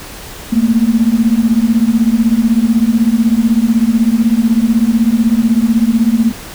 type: beating tone pair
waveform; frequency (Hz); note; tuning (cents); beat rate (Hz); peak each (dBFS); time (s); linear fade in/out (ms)
sine; 220 / 236; A3 / A#3; 0 / +22; 16; -11; 0.52-6.32; 10
effects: pink hiss -30 dBFS RMS until 6.54 s